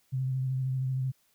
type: tone with vibrato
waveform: sine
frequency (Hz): 130.81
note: C3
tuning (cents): 0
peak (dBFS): -27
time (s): 0.12-1.12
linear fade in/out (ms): 20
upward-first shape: sine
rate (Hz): 13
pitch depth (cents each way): 26
effects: white hiss -69 dBFS RMS until 1.34 s